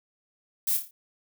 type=noise with echo; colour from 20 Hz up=violet; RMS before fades=-26 dBFS; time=0.67-0.77 s; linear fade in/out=5 ms; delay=28 ms; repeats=5; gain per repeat=-6 dB; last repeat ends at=0.91 s; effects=none